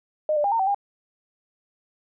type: tone with pitch steps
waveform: sine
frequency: 613 / 591 / 806 / 913 / 767 / 806 Hz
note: D#5 / D5 / G5 / A#5 / G5 / G5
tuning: -26 / +11 / +48 / -36 / -38 / +48 cents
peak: -19 dBFS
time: 0.29-0.746 s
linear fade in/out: 2 ms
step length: 76 ms
effects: none